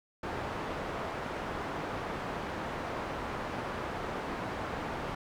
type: low-pass noise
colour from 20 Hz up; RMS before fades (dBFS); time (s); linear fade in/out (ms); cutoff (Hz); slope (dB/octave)
white; -37; 0.23-5.15; 5; 1100; 12
effects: none